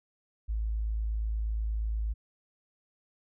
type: tone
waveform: sine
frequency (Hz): 54.2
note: A1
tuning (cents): -25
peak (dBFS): -28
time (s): 0.48-2.14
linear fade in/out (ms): 20
effects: none